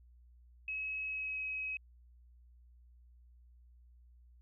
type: tone with pitch glide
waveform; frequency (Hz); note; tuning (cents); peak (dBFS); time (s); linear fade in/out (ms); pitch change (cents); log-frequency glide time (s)
sine; 2565 to 2547; E7 to D#7; -48 to +40; -36; 0.68-1.77; 2; -12; 1.06-1.38
effects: added 60 Hz sine -58 dBFS peak until 4.41 s